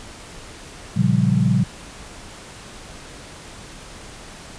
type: chord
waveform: sine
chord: G half-diminished seventh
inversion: first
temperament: equal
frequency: 116.54 / 138.59 / 174.61 / 196 Hz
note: Bb2 / Db3 / F3 / G3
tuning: 0 / 0 / 0 / 0 cents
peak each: -20 dBFS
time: 0.96-1.64 s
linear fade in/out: 10 ms
effects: pink hiss -39 dBFS RMS until 4.58 s + resampled to 22050 Hz